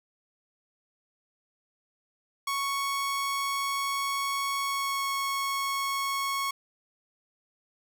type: tone with pitch glide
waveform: sawtooth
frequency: 1108.7 to 1101.7 Hz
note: C#6 to C#6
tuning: 0 to -11 cents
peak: -24 dBFS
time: 2.47-6.51 s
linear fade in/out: 5 ms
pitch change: -11 cents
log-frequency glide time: 4.61-5.06 s
effects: none